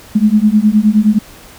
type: beating tone pair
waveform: sine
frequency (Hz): 207.7 / 217.3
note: G#3 / A3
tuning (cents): 0 / -21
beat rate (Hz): 9.6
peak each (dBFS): -10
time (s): 0.15-1.19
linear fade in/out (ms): 10
effects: pink hiss -38 dBFS RMS until 1.58 s